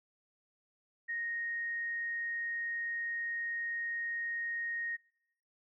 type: tone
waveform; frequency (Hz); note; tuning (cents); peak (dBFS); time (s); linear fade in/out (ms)
sine; 1864.7; A#6; 0; -34; 1.08-4.97; 20
effects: noise-tail reverb RT60 0.9 s tail -25 dB re dry